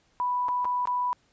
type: tone with dropouts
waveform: sine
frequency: 987.8 Hz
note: B5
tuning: in tune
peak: -24 dBFS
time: 0.2-1.13 s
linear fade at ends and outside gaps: 0 ms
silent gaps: 0.484-0.489 / 0.646-0.653 / 0.855-0.873 s
effects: pink hiss -66 dBFS RMS until 1.32 s + resampled to 16000 Hz